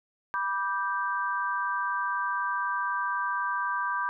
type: chord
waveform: sine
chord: G major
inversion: first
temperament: just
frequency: 980 / 1176 / 1568 Hz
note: B5 / D6 / G6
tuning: -14 / +2 / 0 cents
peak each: -31 dBFS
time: 0.34-4.09 s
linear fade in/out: 0 ms
effects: none